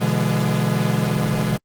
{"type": "chord", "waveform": "45% pulse", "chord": "E dominant seventh", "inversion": "second", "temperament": "equal with one note detuned", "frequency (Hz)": [123.47, 146.83, 169.06, 207.7], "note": ["B2", "D3", "E3", "G#3"], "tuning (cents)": [0, 0, 44, 0], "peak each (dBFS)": -23, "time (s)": [0, 1.58], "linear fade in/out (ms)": 20, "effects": ["Opus 24 kbps"]}